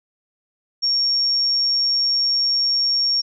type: tone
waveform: sine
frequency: 5530 Hz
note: F8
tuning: 18 cents flat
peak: -16 dBFS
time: 0.82-3.22 s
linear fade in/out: 20 ms
effects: none